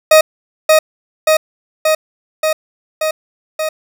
40% pulse tone with echo, 626 Hz, D#5, 10 cents sharp, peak -3 dBFS, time 0.11-0.21 s, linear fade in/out 5 ms, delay 580 ms, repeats 6, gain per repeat -2 dB, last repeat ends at 3.69 s, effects none

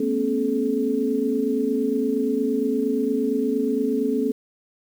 sine tone cluster, 218.5 / 242.9 / 271.5 / 429.9 Hz, A3 / B3 / C#4 / A4, -12 / -29 / -36 / -40 cents, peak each -31 / -25 / -24 / -24 dBFS, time 0-4.32 s, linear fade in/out 5 ms, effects 8-bit

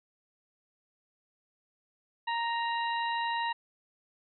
harmonic tone with a mistuned harmonic, 932.3 Hz, A#5, in tune, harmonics 1 / 2 / 3 / 4, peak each -30 / -36 / -40 / -42 dBFS, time 2.27-3.53 s, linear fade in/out 10 ms, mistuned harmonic 4, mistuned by +71 cents, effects none

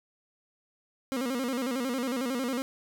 30% pulse tone with vibrato, 253.4 Hz, B3, 45 cents sharp, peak -26 dBFS, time 1.12-2.62 s, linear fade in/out 0 ms, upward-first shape square, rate 11 Hz, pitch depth 100 cents each way, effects none

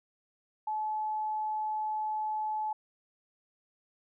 sine tone, 860 Hz, A5, 40 cents flat, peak -30 dBFS, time 0.67-2.73 s, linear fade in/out 5 ms, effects none

